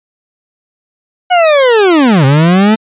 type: linear two-way sweep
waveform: 40% pulse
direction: down then up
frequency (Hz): 740 to 130 to 223.6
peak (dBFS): -4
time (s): 1.3-2.76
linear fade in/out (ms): 20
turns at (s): 2.25
effects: resampled to 8000 Hz